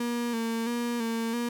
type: tone with vibrato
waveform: 35% pulse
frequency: 233.1 Hz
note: A#3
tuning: in tune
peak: -26 dBFS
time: 0-1.49 s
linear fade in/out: 5 ms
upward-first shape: square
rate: 1.5 Hz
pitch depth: 38 cents each way
effects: none